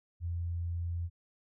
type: tone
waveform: sine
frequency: 85.6 Hz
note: F2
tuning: 34 cents flat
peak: -32 dBFS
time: 0.2-1.1 s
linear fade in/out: 50 ms
effects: none